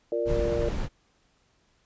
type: chord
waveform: sine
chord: Bb major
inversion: second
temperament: equal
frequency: 349.2 / 466.2 / 587.3 Hz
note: F4 / Bb4 / D5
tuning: 0 / 0 / 0 cents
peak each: -31 / -28 / -29 dBFS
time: 0.12-0.69 s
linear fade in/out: 2 ms
type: noise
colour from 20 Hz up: brown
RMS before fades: -29 dBFS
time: 0.25-0.89 s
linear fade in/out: 50 ms
effects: pink hiss -67 dBFS RMS until 1.85 s + resampled to 16000 Hz